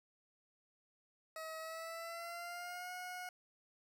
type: tone with pitch glide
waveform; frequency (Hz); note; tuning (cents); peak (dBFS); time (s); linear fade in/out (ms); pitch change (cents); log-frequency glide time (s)
20% pulse; 639 to 725.6; D#5 to F#5; +46 to -34; -39; 1.36-3.29; 2; +220; 1.59-2.92
effects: none